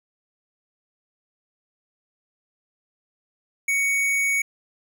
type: tone with tanh clipping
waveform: sine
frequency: 2233 Hz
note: C#7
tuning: 12 cents sharp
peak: -21 dBFS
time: 3.68-4.42 s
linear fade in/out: 5 ms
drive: 17 dB
effects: none